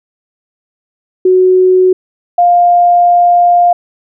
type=tone pair in turn; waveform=sine; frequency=370 / 702.5 Hz; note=F#4 / F5; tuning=0 / +10 cents; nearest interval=major seventh; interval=1110 cents; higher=second; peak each=-4 dBFS; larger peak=neither; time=1.25-1.93 / 2.38-3.73 s; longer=second; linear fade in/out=5 ms; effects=none